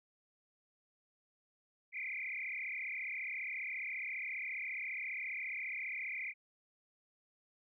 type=tone with frequency modulation; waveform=sine; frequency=2222 Hz; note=C#7; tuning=4 cents sharp; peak=-38 dBFS; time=1.92-6.34 s; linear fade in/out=50 ms; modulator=34.7 Hz; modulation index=6; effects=none